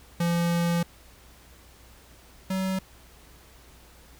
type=tone pair in turn; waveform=square; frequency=171 / 189.35 Hz; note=F3 / F#3; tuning=-36 / +40 cents; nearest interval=major second; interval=176 cents; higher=second; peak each=-23 / -26 dBFS; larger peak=first; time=0.2-0.83 / 2.5-2.79 s; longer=first; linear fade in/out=5 ms; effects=added 60 Hz sine -54 dBFS peak until 4.19 s + pink hiss -54 dBFS RMS until 4.19 s